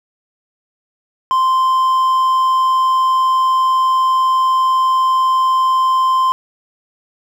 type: tone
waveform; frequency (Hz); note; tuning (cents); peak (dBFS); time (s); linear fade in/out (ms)
triangle; 1042; C6; -7; -9; 1.31-6.32; 0
effects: none